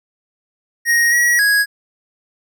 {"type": "tone with pitch steps", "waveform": "square", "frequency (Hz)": [1873, 1915, 1659], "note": ["A#6", "A#6", "G#6"], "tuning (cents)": [8, 46, -2], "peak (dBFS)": -12, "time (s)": [0.85, 1.66], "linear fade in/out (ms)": 50, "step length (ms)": 270, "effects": []}